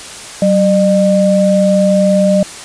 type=tone pair together; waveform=sine; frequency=190.4 / 604.5 Hz; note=F#3 / D5; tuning=+50 / +50 cents; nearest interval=octave + minor sixth; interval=2000 cents; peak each=-10 dBFS; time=0.42-2.43 s; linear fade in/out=2 ms; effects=white hiss -29 dBFS RMS until 2.64 s + resampled to 22050 Hz